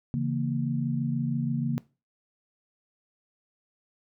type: chord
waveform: sine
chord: A# diminished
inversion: first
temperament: equal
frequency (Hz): 138.59 / 164.81 / 233.1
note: C#3 / E3 / A#3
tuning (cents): 0 / 0 / 0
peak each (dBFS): -28 / -33 / -29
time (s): 0.14-1.78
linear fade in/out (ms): 0
effects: noise-tail reverb RT60 0.3 s tail -20 dB re dry